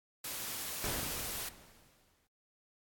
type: noise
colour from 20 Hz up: white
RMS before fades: -40 dBFS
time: 0.24-1.49 s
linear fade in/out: 5 ms
type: noise with exponential decay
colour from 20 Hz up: pink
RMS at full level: -36 dBFS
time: 0.84-2.27 s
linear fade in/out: 1 ms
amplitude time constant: 310 ms
effects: AAC 64 kbps